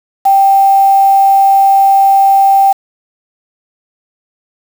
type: tone with quantisation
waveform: sine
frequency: 784 Hz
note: G5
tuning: in tune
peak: -4 dBFS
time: 0.25-2.73 s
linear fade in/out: 10 ms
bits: 4
effects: none